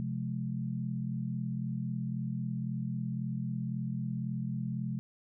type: chord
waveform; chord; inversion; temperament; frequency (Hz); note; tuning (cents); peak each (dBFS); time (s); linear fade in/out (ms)
sine; F minor; second; equal with one note detuned; 130.81 / 174.61 / 212.8; C3 / F3 / Ab3; 0 / 0 / +42; -35 / -38 / -37; 0-4.99; 0
effects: none